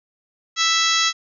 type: harmonic tone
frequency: 659.3 Hz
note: E5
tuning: in tune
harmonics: 2 / 3 / 4 / 5 / 6 / 7 / 8 / 9 / 10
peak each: -23 / -24 / -27 / -23 / -23 / -29 / -25 / -30 / -26 dBFS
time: 0.56-1.13 s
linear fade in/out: 50 ms
effects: none